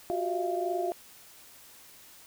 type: tone cluster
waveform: sine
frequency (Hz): 358.1 / 380.9 / 633 / 688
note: F4 / G4 / D#5 / F5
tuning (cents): +43 / -50 / +30 / -26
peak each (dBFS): -32 / -36 / -38 / -31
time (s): 0.1-0.92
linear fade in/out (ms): 0
effects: white hiss -53 dBFS RMS until 2.26 s